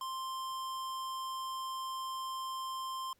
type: tone with hard clipping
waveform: sine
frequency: 1050 Hz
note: C6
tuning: 6 cents sharp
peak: -39 dBFS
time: 0.01-3.13 s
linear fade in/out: 2 ms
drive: 18 dB
effects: pink hiss -72 dBFS RMS until 3.19 s